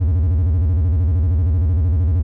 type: tone with vibrato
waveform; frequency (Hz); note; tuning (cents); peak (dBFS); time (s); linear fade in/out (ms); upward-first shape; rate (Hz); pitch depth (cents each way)
triangle; 82.9; E2; +10; -11; 0-2.23; 20; square; 13; 190
effects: none